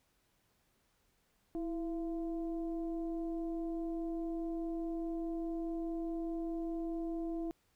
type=tone with frequency modulation; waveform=sine; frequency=329.6 Hz; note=E4; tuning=in tune; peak=-35 dBFS; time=1.55-7.51 s; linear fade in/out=0 ms; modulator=352 Hz; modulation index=0.55; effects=pink hiss -75 dBFS RMS until 7.75 s